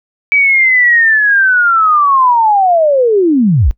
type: linear sweep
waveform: sine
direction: down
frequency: 2301 to 42.09 Hz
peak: -6 dBFS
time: 0.32-3.71 s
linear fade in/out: 0 ms
effects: noise-tail reverb RT60 0.1 s tail -21 dB re dry